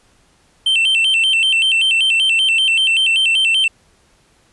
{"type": "tone with vibrato", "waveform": "triangle", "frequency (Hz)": 2893, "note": "F#7", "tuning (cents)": -40, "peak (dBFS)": -10, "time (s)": [0.66, 3.68], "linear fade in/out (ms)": 5, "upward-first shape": "square", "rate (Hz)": 5.2, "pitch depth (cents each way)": 130, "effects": ["pink hiss -55 dBFS RMS until 4.52 s", "resampled to 24000 Hz"]}